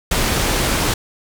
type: low-pass noise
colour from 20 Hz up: pink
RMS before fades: -18 dBFS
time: 0.11-0.94 s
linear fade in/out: 5 ms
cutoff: 12000 Hz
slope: 12 dB/octave
effects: none